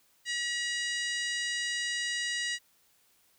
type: harmonic tone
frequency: 960 Hz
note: B5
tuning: 49 cents flat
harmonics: 2 / 3 / 4 / 5 / 6 / 7 / 8 / 9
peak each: -33 / -37 / -39 / -41 / -43 / -44 / -45 / -46 dBFS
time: 0.25-2.59 s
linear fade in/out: 50 ms
effects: white hiss -67 dBFS RMS until 3.38 s